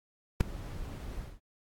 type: noise with ADSR envelope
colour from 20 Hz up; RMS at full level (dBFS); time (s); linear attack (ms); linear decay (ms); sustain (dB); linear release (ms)
brown; -18; 0.4-1.4; 9; 4; -22; 200
effects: AAC 64 kbps